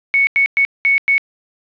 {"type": "tone bursts at uneven times", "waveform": "sine", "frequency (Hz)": 2217, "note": "C#7", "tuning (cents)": 0, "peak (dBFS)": -10, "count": 5, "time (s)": [[0.14, 0.27], [0.36, 0.46], [0.57, 0.65], [0.85, 0.98], [1.08, 1.18]], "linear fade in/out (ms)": 0, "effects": ["resampled to 11025 Hz", "7-bit"]}